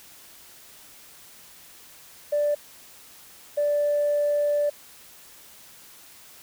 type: tone pair in turn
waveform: sine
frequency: 587.3 / 585.1 Hz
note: D5 / D5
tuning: 0 / -7 cents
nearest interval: unison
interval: 7 cents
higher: first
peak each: -19 dBFS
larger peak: neither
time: 2.32-2.55 / 3.57-4.7 s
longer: second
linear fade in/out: 10 ms
effects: tanh soft clip ceiling -16 dBFS + white hiss -49 dBFS RMS until 6.42 s